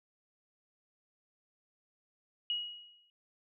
sine tone with exponential decay, 2900 Hz, F#7, 35 cents flat, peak -29 dBFS, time 2.5-3.1 s, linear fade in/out 1 ms, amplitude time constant 130 ms, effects none

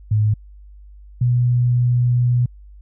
sine tone pair in turn, 106.7 / 122.49 Hz, G#2 / B2, +47 / -14 cents, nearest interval major second, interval 239 cents, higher second, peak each -13 dBFS, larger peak neither, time 0.11-0.34 / 1.21-2.46 s, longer second, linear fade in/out 5 ms, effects added 50 Hz sine -39 dBFS peak until 2.81 s

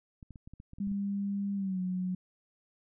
clicks, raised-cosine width 5 ms, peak -35 dBFS, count 10, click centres 0.228 / 0.307 / 0.358 / 0.475 / 0.536 / 0.601 / 0.734 / 0.785 / 0.873 / 0.916 s
sine tone with pitch glide, 200 to 183.4 Hz, G3 to F#3, +35 to -15 cents, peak -30 dBFS, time 0.8-2.15 s, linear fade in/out 5 ms, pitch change -150 cents, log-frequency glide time 1.55-1.8 s
effects none

